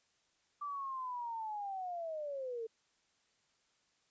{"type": "linear sweep", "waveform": "sine", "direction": "down", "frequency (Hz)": [1174.7, 440], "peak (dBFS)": -38, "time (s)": [0.61, 2.67], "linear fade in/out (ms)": 10, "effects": ["white hiss -75 dBFS RMS until 4.1 s", "resampled to 16000 Hz"]}